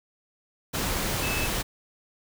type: tone in noise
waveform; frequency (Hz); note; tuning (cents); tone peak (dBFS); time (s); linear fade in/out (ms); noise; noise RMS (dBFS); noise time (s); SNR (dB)
sine; 2610; E7; -18; -31; 1.22-1.48; 20; pink; -28; 0.73-1.63; -6
effects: none